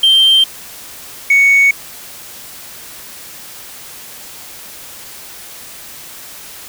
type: tone pair in turn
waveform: sine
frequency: 3146 / 2224 Hz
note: G7 / C#7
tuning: +6 / +5 cents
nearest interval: tritone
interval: 601 cents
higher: first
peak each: -4 dBFS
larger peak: neither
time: 0.03-0.44 / 1.3-1.71 s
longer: neither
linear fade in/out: 5 ms
effects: tanh soft clip ceiling -4 dBFS + white hiss -33 dBFS RMS until 6.68 s